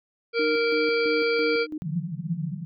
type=harmonic tone; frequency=465.2 Hz; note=A#4; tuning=4 cents flat; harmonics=1 / 3 / 5 / 7 / 9 / 10; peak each=-22 / -30 / -28 / -40 / -41 / -34 dBFS; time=0.33-1.67 s; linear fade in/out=50 ms
type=tone with tremolo; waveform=sine; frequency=306.8 Hz; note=D#4; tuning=24 cents flat; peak=-28 dBFS; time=0.39-1.78 s; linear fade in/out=5 ms; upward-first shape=square; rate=3 Hz; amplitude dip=70%
type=band-pass noise; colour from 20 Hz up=pink; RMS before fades=-30 dBFS; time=1.82-2.65 s; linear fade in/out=0 ms; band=150 to 180 Hz; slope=96 dB/octave
effects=none